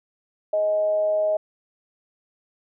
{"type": "tone with amplitude modulation", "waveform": "sine", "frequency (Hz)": 627, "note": "D#5", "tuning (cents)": 13, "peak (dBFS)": -17, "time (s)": [0.53, 1.37], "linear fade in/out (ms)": 5, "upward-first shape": "sine", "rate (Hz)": 206, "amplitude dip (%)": 35, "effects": []}